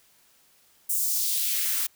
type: noise with high-pass filter sweep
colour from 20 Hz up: blue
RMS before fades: -26 dBFS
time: 0.89-1.87 s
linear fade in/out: 10 ms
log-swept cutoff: 9100 to 1100 Hz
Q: 1.4
effects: white hiss -61 dBFS RMS until 1.95 s